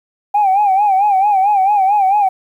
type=tone with vibrato; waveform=sine; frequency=796 Hz; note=G5; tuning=26 cents sharp; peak=-8 dBFS; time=0.34-2.29 s; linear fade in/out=10 ms; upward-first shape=sine; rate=4.5 Hz; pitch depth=100 cents each way; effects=tanh soft clip ceiling -6 dBFS + 8-bit